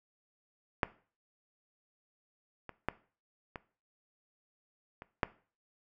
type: clicks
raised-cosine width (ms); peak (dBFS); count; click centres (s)
0.5; -11 / -27 / -15 / -25 / -30 / -12; 6; 0.832 / 2.693 / 2.886 / 3.558 / 5.021 / 5.232
effects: noise-tail reverb RT60 0.4 s tail -18 dB re dry